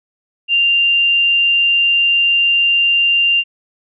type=tone; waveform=sine; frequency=2787 Hz; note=F7; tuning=4 cents flat; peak=-10 dBFS; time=0.48-3.44 s; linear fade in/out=50 ms; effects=none